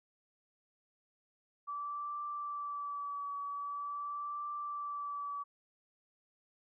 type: tone with vibrato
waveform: sine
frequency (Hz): 1156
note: D6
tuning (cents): -28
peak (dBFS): -37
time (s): 1.67-5.44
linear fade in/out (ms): 20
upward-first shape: triangle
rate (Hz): 0.44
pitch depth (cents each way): 28
effects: none